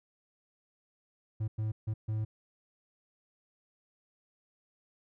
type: tone bursts at uneven times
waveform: triangle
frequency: 108.6 Hz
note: A2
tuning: 22 cents flat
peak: -28 dBFS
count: 4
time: 1.4-1.48 / 1.58-1.72 / 1.87-1.94 / 2.08-2.25 s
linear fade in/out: 10 ms
effects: none